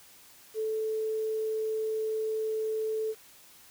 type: tone with quantisation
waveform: sine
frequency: 437.7 Hz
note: A4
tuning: 9 cents flat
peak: -28 dBFS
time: 0.54-3.15 s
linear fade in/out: 50 ms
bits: 9
effects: white hiss -55 dBFS RMS until 3.7 s